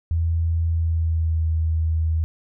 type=tone with pitch glide; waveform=sine; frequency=82.7 to 80.35 Hz; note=E2 to E2; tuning=+6 to -44 cents; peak=-18 dBFS; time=0.11-2.24 s; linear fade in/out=0 ms; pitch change=-50 cents; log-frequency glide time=0.68-1.48 s; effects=none